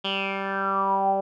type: tone with low-pass filter sweep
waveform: 10% pulse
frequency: 195.1 Hz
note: G3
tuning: 8 cents flat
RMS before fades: -25 dBFS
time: 0.04-1.21 s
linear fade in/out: 10 ms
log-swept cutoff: 3300 to 660 Hz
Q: 8.3
effects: none